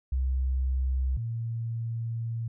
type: tone pair in turn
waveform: sine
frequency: 65 / 114.98 Hz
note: C2 / A#2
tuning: -11 / -23 cents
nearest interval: minor seventh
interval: 988 cents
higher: second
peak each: -24 / -29 dBFS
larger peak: first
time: 0.12-1.17 / 1.17-2.48 s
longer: second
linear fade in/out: 5 ms
effects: none